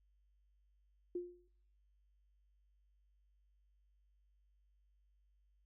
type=tone with exponential decay; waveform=sine; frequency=353.5 Hz; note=F4; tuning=21 cents sharp; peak=-35 dBFS; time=1.15-1.48 s; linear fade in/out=5 ms; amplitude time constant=71 ms; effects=noise-tail reverb RT60 0.7 s tail -25 dB re dry + added 50 Hz sine -70 dBFS peak until 5.65 s